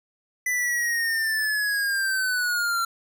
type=linear sweep; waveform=square; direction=down; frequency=2000 to 1359 Hz; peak=-23 dBFS; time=0.46-2.85 s; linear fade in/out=5 ms; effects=none